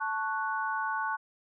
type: chord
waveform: sine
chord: F# minor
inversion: first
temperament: equal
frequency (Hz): 880 / 1108.7 / 1480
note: A5 / C#6 / F#6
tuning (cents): 0 / 0 / 0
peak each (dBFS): -33 / -34 / -33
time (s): 0-1.17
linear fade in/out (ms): 20
effects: none